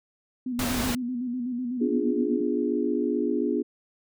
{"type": "tone with vibrato", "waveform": "sine", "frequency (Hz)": 246.9, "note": "B3", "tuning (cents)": 0, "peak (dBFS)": -27, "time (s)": [0.46, 2.41], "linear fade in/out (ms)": 5, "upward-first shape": "square", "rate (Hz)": 8, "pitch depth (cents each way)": 54}
{"type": "noise", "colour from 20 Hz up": "pink", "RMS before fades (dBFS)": -29, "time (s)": [0.59, 0.95], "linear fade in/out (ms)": 2}
{"type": "chord", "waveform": "sine", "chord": "B diminished seventh", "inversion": "none", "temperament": "equal", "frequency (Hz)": [246.9, 293.7, 349.2, 415.3], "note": ["B3", "D4", "F4", "Ab4"], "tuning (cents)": [0, 0, 0, 0], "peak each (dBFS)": [-28, -28, -29, -29], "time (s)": [1.8, 3.63], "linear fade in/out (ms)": 20}
{"effects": []}